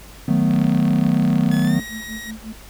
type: chord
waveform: triangle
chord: B dominant seventh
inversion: first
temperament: equal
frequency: 155.56 / 185 / 220 / 246.9 Hz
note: D#3 / F#3 / A3 / B3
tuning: 0 / 0 / 0 / 0 cents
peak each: -18 dBFS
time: 0.28-1.8 s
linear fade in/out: 5 ms
type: click train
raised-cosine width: 0.3 ms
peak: -18 dBFS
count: 45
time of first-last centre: 0.51-1.674 s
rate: 37.8 Hz
type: tone with pitch glide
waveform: sawtooth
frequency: 1707 to 1894 Hz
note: G#6 to A#6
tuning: +47 to +27 cents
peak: -28 dBFS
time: 1.51-2.31 s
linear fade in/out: 5 ms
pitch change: +180 cents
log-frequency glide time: 1.62-1.8 s
type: tone with tremolo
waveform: sine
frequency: 220 Hz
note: A3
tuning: in tune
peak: -28 dBFS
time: 1.56-2.53 s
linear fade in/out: 10 ms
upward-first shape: sine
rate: 5.6 Hz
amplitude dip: 100%
effects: added 50 Hz sine -43 dBFS peak until 2.69 s + pink hiss -43 dBFS RMS until 2.69 s